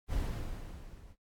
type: noise with level ramp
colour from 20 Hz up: brown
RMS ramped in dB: -31 to -54 dBFS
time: 0.08-1.16 s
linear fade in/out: 50 ms
effects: noise-tail reverb RT60 0.1 s tail -21 dB re dry + AAC 64 kbps